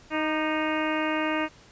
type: harmonic tone with a mistuned harmonic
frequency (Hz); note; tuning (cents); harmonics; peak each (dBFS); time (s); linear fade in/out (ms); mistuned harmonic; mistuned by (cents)
311.1; D#4; 0; 1 / 2 / 3 / 4 / 5 / 6 / 7 / 8 / 9; -28 / -31 / -33 / -34 / -35 / -36 / -36 / -37 / -38; 0.1-1.49; 50; 4; -38
effects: pink hiss -53 dBFS RMS until 1.71 s + resampled to 16000 Hz